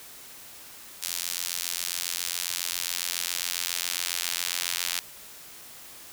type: tone with high-pass filter sweep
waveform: sawtooth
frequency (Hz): 87.31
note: F2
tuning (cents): 0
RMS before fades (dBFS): -31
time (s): 1.02-5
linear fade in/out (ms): 10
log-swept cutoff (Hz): 5000 to 3200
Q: 0.72
effects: white hiss -46 dBFS RMS until 6.12 s